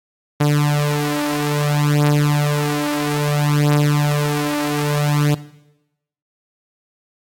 sawtooth beating tone pair, 146.83 / 147.43 Hz, D3 / D3, 0 / +7 cents, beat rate 0.6 Hz, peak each -14 dBFS, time 0.4-5.35 s, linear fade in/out 10 ms, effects noise-tail reverb RT60 0.9 s tail -18 dB re dry + AAC 64 kbps

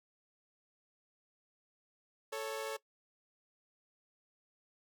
sawtooth tone pair together, 440 / 553.9 Hz, A4 / C#5, 0 / -1 cents, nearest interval major third, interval 399 cents, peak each -36 / -37 dBFS, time 2.32-2.77 s, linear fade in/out 10 ms, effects noise-tail reverb RT60 0.1 s tail -19 dB re dry

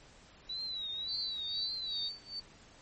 sine tone with vibrato, 3909 Hz, B7, 19 cents flat, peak -36 dBFS, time 0.49-2.09 s, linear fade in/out 10 ms, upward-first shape triangle, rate 1.8 Hz, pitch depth 120 cents each way
sine tone with tremolo, 4551 Hz, C#8, 45 cents sharp, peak -35 dBFS, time 1.08-2.4 s, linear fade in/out 5 ms, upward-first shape sine, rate 2.4 Hz, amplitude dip 95%
effects pink hiss -58 dBFS RMS until 2.81 s + MP3 32 kbps

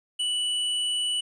square tone, 2960 Hz, F#7, in tune, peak -25 dBFS, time 0.19-1.21 s, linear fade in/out 10 ms, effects resampled to 22050 Hz + 11-bit

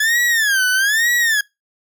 40% pulse tone with vibrato, 1699 Hz, G#6, 39 cents sharp, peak -13 dBFS, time 0-1.41 s, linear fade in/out 5 ms, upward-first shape sine, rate 1.1 Hz, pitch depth 220 cents each way, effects noise-tail reverb RT60 0.2 s tail -22 dB re dry

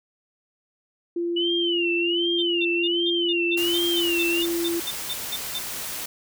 sine tone with pitch glide, 343.7 to 339.8 Hz, F4 to F4, -28 to -47 cents, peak -23 dBFS, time 1.16-4.8 s, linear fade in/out 5 ms, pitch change -19 cents, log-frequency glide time 3.72-4.39 s
sine tone with vibrato, 2921 Hz, F#7, 23 cents flat, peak -23 dBFS, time 1.36-4.43 s, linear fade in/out 10 ms, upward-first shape sine, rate 1.3 Hz, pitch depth 160 cents each way
sine tone bursts, 3589 Hz, A7, 34 cents sharp, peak -26 dBFS, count 15, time 2.38-5.59 s, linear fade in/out 10 ms, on 46 ms, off 180 ms
white noise, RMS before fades -32 dBFS, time 3.57-6.06 s, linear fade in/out 5 ms
effects none

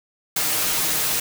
white noise with comb filter, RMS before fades -22 dBFS, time 0.36-1.2 s, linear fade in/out 5 ms, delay 6.5 ms, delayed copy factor +0.65, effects none

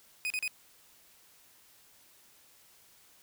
40% pulse tone bursts, 2499 Hz, D#7, 7 cents sharp, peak -30 dBFS, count 3, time 0.25-0.478 s, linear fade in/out 0 ms, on 52 ms, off 36 ms, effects white hiss -61 dBFS RMS until 3.22 s

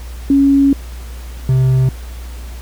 sine / triangle tone pair in turn, 277.2 / 130.29 Hz, C#4 / C3, 0 / -7 cents, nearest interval octave + minor second, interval 1307 cents, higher first, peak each -7 dBFS, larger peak neither, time 0.3-0.73 / 1.49-1.89 s, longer first, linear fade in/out 2 ms, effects added 60 Hz sine -26 dBFS peak until 2.61 s + pink hiss -39 dBFS RMS until 2.61 s

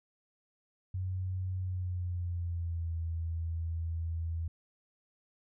sine tone with pitch glide, 92.7 to 82.59 Hz, F#2 to E2, +4 to +4 cents, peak -32 dBFS, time 0.94-4.48 s, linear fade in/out 5 ms, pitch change -200 cents, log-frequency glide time 1.6-2.95 s, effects none

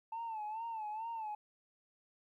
sine tone with vibrato, 883 Hz, A5, 6 cents sharp, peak -37 dBFS, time 0.12-1.35 s, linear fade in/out 5 ms, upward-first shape sine, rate 2.3 Hz, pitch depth 86 cents each way, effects tanh soft clip ceiling -36 dBFS + 13-bit

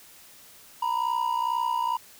triangle ring-modulated tone, 960 Hz, B5, 49 cents flat, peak -19 dBFS, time 0.82-1.97 s, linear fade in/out 5 ms, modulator 31.1 Hz, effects white hiss -51 dBFS RMS until 2.19 s

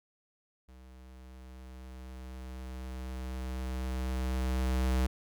square tone with level ramp, 64 Hz, C2, 38 cents flat, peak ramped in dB -52 to -26 dBFS, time 0.68-5.07 s, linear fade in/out 10 ms, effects none

